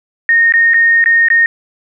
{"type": "tone with dropouts", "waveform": "sine", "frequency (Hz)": 1847, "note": "A#6", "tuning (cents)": -16, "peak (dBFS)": -6, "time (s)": [0.29, 1.46], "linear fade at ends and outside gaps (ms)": 1, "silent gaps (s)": [[0.523, 0.538], [0.736, 0.742], [1.041, 1.059], [1.285, 1.302]], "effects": []}